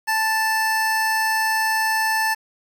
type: tone pair together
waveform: square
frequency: 880 / 1760 Hz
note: A5 / A6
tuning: 0 / 0 cents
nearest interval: octave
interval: 1200 cents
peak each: -22 dBFS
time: 0.07-2.35 s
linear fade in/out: 20 ms
effects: 7-bit